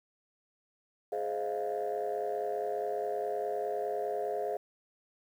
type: chord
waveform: sine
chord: F minor seventh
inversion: first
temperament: just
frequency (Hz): 419.1 / 523.8 / 628.6 / 698.5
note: Ab4 / C5 / Eb5 / F5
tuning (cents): +16 / +2 / +18 / 0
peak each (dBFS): -34 / -37 / -37 / -35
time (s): 1.12-4.57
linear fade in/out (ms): 5
effects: tanh soft clip ceiling -25 dBFS + 10-bit